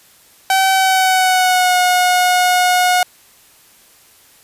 sawtooth tone with pitch glide, 766 to 725.1 Hz, G5 to F#5, -40 to -35 cents, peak -7 dBFS, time 0.5-3.03 s, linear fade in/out 2 ms, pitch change -95 cents, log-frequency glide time 0.72-1.77 s, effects white hiss -48 dBFS RMS until 4.43 s + resampled to 32000 Hz

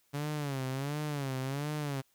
sawtooth tone with vibrato, 140.5 Hz, C#3, 24 cents sharp, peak -29 dBFS, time 0.13-2.02 s, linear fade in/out 20 ms, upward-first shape sine, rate 1.4 Hz, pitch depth 130 cents each way, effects white hiss -71 dBFS RMS until 2.14 s

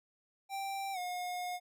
square tone with pitch glide, 784 to 718.9 Hz, G5 to F5, 0 to +50 cents, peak -37 dBFS, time 0.49-1.6 s, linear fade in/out 50 ms, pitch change -150 cents, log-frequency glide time 0.93-0.98 s, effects none

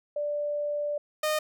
sine / sawtooth tone pair in turn, 587.3 / 614 Hz, D5 / D#5, 0 / -23 cents, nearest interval minor second, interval 77 cents, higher second, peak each -27 / -21 dBFS, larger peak second, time 0.16-0.98 / 1.23-1.39 s, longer first, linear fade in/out 5 ms, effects none

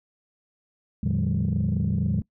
sine tone cluster, 85.6 / 114 / 151.8 / 177.8 / 202.1 Hz, F2 / A#2 / D#3 / F3 / G#3, -34 / -38 / -42 / +31 / -47 cents, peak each -27 dBFS, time 1.03-2.22 s, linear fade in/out 5 ms, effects noise-tail reverb RT60 0.1 s tail -21 dB re dry + tanh soft clip ceiling -16 dBFS

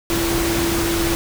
sine tone in noise, 336.6 Hz, E4, 36 cents sharp, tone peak -20 dBFS, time 0.1-1.15 s, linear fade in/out 0 ms, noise pink, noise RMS -22 dBFS, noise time 0.1-1.15 s, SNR -1 dB, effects none

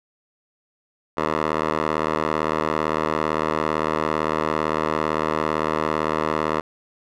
10% pulse tone with band-pass filter, 77.78 Hz, D#2, in tune, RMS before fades -23 dBFS, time 1.17-6.61 s, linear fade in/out 10 ms, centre 930 Hz, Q 1.2, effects none

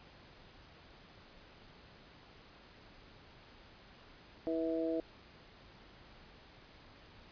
harmonic tone, 162.9 Hz, E3, 20 cents flat, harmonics 2 / 3 / 4, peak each -35 / -38 / -38 dBFS, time 4.47-5 s, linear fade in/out 0 ms, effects pink hiss -58 dBFS RMS until 7.31 s + resampled to 11025 Hz

